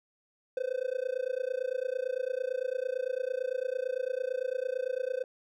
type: tone with amplitude modulation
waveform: triangle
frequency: 511 Hz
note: C5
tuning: 41 cents flat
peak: -24 dBFS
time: 0.57-5.24 s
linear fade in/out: 2 ms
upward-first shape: sine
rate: 28.9 Hz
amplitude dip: 100%
effects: none